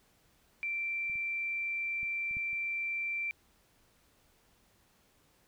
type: tone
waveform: sine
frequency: 2349 Hz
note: D7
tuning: in tune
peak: -32 dBFS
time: 0.63-3.31 s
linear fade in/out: 0 ms
type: clicks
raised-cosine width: 5 ms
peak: -44 / -45 / -40 / -45 / -35 / -45 dBFS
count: 6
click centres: 1.098 / 1.156 / 2.031 / 2.311 / 2.369 / 2.531 s
effects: pink hiss -68 dBFS RMS until 5.47 s